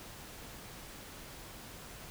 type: silence
effects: pink hiss -49 dBFS RMS until 2.1 s